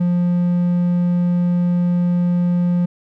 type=tone; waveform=triangle; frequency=176 Hz; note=F3; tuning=14 cents sharp; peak=-12 dBFS; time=0-2.86 s; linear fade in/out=10 ms; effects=none